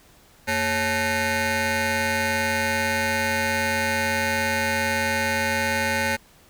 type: ring-modulated tone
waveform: 15% pulse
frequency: 320.2 Hz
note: D#4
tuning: 50 cents sharp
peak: -12 dBFS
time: 0.47-6.17 s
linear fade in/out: 20 ms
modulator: 1190 Hz
effects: pink hiss -54 dBFS RMS until 6.49 s